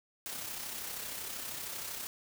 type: noise with amplitude modulation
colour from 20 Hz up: white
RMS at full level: -39 dBFS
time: 0.26-2.07 s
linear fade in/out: 0 ms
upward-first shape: sine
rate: 32.8 Hz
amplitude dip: 40%
effects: none